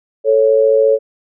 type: tone pair together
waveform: sine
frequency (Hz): 440.3 / 554.4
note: A4 / C#5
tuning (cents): +1 / 0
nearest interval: major third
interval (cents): 399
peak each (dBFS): -11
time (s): 0.24-0.99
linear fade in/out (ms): 50
effects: none